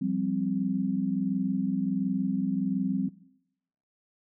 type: chord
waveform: sine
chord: F suspended second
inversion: none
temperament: equal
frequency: 174.61 / 196 / 261.6 Hz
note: F3 / G3 / C4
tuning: 0 / 0 / 0 cents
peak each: -32 / -29 / -29 dBFS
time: 0.01-3.09 s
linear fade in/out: 10 ms
effects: noise-tail reverb RT60 0.8 s tail -19 dB re dry